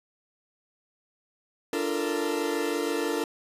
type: chord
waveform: 40% pulse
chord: Bb major seventh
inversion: first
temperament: equal with one note detuned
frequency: 293.7 / 342.8 / 440 / 466.2 Hz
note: D4 / F4 / A4 / Bb4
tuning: 0 / -32 / 0 / 0 cents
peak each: -31 dBFS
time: 1.73-3.24 s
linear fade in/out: 2 ms
effects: resampled to 32000 Hz